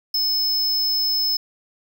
square tone, 5210 Hz, E8, 21 cents flat, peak -19 dBFS, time 0.14-1.37 s, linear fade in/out 5 ms, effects none

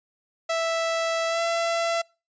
sawtooth tone with pitch glide, 659.3 to 672.4 Hz, E5 to E5, 0 to +34 cents, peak -19 dBFS, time 0.49-2.02 s, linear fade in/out 10 ms, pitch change +34 cents, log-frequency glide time 1.28-1.41 s, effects noise-tail reverb RT60 0.3 s tail -26 dB re dry + resampled to 16000 Hz

